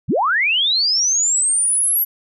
sine linear sweep, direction up, 71.5 to 11840 Hz, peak -14 dBFS, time 0.08-2.05 s, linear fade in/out 20 ms, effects none

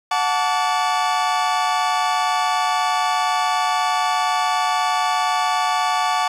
40% pulse tone cluster, 732 / 876 / 1149 Hz, F#5 / A5 / D6, -19 / -8 / -38 cents, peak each -21 dBFS, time 0.11-6.28 s, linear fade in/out 5 ms, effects low-pass 7000 Hz 12 dB/octave + 8-bit

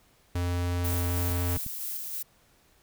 square tone, 88.1 Hz, F2, 16 cents sharp, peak -27 dBFS, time 0.35-1.57 s, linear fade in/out 5 ms
violet noise with tremolo, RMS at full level -34 dBFS, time 0.84-2.23 s, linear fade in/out 10 ms, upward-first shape square, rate 3.1 Hz, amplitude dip 25%
clicks, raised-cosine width 5 ms, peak -27 dBFS, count 3, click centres 1.302 / 1.573 / 1.664 s
effects pink hiss -63 dBFS RMS until 2.82 s

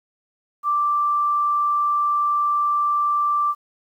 sine tone, 1174.7 Hz, D6, in tune, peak -17 dBFS, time 0.63-3.55 s, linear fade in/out 50 ms, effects 9-bit

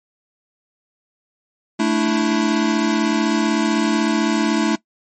square chord, A suspended fourth, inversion none, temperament equal, 220 / 293.7 / 329.6 Hz, A3 / D4 / E4, 0 / 0 / 0 cents, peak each -20 / -21 / -21 dBFS, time 1.79-4.76 s, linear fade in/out 10 ms, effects noise-tail reverb RT60 0.1 s tail -19 dB re dry + MP3 32 kbps

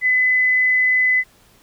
sine tone with frequency modulation, 2013 Hz, B6, 33 cents sharp, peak -13 dBFS, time 0.01-1.24 s, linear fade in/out 50 ms, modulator 23 Hz, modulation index 0.24, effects pink hiss -53 dBFS RMS until 1.62 s

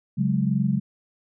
sine chord, C# suspended fourth, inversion none, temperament equal, 138.59 / 185 / 207.7 Hz, C#3 / F#3 / G#3, 0 / 0 / 0 cents, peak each -24 dBFS, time 0.17-0.8 s, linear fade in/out 20 ms, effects none

